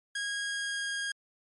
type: tone with pitch glide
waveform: sawtooth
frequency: 1639 to 1628.6 Hz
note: G#6 to G#6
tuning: -23 to -34 cents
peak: -28 dBFS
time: 0.15-1.12 s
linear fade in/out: 5 ms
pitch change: -11 cents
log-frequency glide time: 0.42-0.9 s
effects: MP3 48 kbps